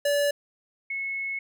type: tone pair in turn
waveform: square / sine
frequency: 576 / 2190 Hz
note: D5 / C#7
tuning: -34 / -22 cents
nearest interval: octave + major seventh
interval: 2312 cents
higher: second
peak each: -22 / -28 dBFS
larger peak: first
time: 0.05-0.31 / 0.9-1.39 s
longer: second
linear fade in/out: 5 ms
effects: none